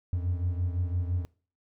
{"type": "beating tone pair", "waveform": "triangle", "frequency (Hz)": [87.31, 93.21], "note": ["F2", "F#2"], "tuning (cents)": [0, 13], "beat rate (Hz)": 5.9, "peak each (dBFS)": [-25, -31], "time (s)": [0.13, 1.25], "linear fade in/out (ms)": 0, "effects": ["noise-tail reverb RT60 0.4 s tail -23 dB re dry", "tanh soft clip ceiling -17 dBFS"]}